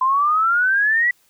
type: exponential sweep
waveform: sine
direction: up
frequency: 1022 to 1975.5 Hz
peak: -14 dBFS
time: 0.01-1.11 s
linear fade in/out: 5 ms
effects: white hiss -59 dBFS RMS until 1.29 s